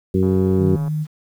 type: harmonic tone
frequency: 93.9 Hz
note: F#2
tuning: 26 cents sharp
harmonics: 1 / 2 / 3 / 4 / 5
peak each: -20 / -18 / -24 / -19 / -29 dBFS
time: 0.14-0.76 s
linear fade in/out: 5 ms
type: click train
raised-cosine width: 1 ms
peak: -23 dBFS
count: 92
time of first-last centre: 0.23-0.88 s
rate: 140 Hz
type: tone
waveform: sine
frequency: 153.4 Hz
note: D#3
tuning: 24 cents flat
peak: -19 dBFS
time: 0.58-1.07 s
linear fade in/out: 50 ms
effects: 8-bit